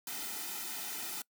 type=noise with comb filter; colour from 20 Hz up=white; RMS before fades=-40 dBFS; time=0.07-1.22 s; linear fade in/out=2 ms; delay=1.8 ms; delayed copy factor=-0.75; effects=noise-tail reverb RT60 0.1 s tail -24 dB re dry + high-pass 200 Hz 12 dB/octave